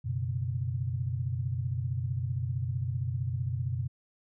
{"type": "chord", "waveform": "sine", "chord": "F# suspended fourth", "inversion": "none", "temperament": "just", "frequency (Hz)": [92.5, 123.33, 138.75], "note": ["F#2", "B2", "C#3"], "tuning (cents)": [0, -2, 2], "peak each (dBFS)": [-34, -31, -37], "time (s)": [0.04, 3.88], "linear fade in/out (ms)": 20, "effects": []}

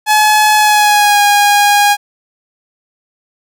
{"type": "tone with pitch glide", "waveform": "sawtooth", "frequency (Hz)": [852, 819.2], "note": ["G#5", "G#5"], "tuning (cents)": [44, -24], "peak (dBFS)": -3, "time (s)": [0.06, 1.97], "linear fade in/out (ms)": 50, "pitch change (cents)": -68, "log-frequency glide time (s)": [0.56, 1.21], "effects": []}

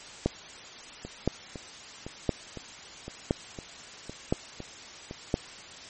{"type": "two click trains", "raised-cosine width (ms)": 2, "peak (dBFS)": [-24, -10], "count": [9, 6], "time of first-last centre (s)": [[1.05, 5.111], [0.26, 5.341]], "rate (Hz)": [1.97, 0.984], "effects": ["white hiss -45 dBFS RMS until 5.89 s", "MP3 32 kbps"]}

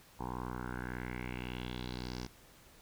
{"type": "tone with low-pass filter sweep", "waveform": "10% pulse", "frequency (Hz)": 61.74, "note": "B1", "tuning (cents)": 0, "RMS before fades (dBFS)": -41, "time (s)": [0.19, 2.27], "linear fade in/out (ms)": 10, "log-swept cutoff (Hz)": [910, 5600], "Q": 4.1, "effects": ["pink hiss -60 dBFS RMS until 2.81 s"]}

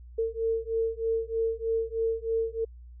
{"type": "beating tone pair", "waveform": "sine", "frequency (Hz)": [450.8, 454], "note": ["A4", "A#4"], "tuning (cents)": [42, -46], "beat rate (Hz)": 3.2, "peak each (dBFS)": -29, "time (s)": [0.18, 2.65], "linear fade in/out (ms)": 10, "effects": ["added 60 Hz sine -44 dBFS peak until 3 s"]}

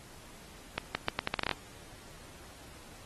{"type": "accelerating click train", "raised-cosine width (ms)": 0.3, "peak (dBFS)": -13, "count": 11, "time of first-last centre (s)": [0.78, 1.513], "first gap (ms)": 170, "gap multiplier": 0.79, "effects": ["pink hiss -53 dBFS RMS until 3.05 s", "AAC 32 kbps"]}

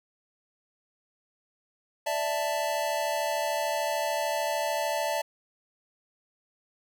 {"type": "chord", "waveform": "square", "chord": "D suspended second", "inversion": "none", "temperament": "just", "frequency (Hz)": [587.3, 660.7, 881], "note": ["D5", "E5", "A5"], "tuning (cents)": [0, 4, 2], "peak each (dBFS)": -32, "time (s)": [2.06, 5.22], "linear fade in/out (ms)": 10, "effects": []}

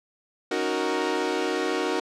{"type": "chord", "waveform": "sawtooth", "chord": "D# minor seventh", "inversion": "third", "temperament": "equal", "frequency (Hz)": [277.2, 311.1, 370, 466.2], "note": ["C#4", "D#4", "F#4", "A#4"], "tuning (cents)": [0, 0, 0, 0], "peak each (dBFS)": [-30, -26, -24, -25], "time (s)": [0.51, 2], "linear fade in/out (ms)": 5, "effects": ["low-pass 6000 Hz 12 dB/octave"]}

